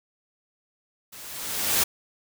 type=noise with level ramp; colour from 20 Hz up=white; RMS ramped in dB=-44 to -20 dBFS; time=1.12-1.84 s; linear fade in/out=10 ms; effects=none